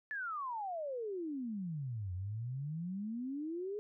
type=exponential two-way sweep; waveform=sine; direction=down then up; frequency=1760 to 88.2 to 426.7 Hz; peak=-37 dBFS; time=0.11-3.79 s; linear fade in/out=0 ms; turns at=2.13 s; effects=none